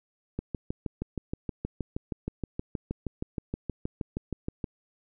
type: click train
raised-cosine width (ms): 3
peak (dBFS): -18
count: 28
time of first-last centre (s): 0.39-4.642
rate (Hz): 6.35
effects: none